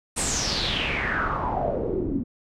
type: noise with low-pass filter sweep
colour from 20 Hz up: pink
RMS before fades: -26 dBFS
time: 0.16-2.24 s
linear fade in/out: 20 ms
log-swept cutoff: 9100 to 240 Hz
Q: 6.2
effects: none